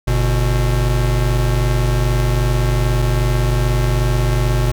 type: tone pair together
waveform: square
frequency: 48.11 / 121.8 Hz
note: G1 / B2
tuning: -32 / -24 cents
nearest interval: octave + major third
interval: 1608 cents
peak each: -17 dBFS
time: 0.07-4.72 s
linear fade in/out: 10 ms
effects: none